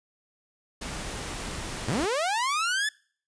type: noise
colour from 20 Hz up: pink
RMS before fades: -35 dBFS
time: 0.81-2.06 s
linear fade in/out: 10 ms
type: linear sweep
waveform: sawtooth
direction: up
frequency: 92.5 to 1760 Hz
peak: -21 dBFS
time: 1.88-2.89 s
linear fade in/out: 5 ms
effects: noise-tail reverb RT60 0.5 s tail -25 dB re dry + resampled to 22050 Hz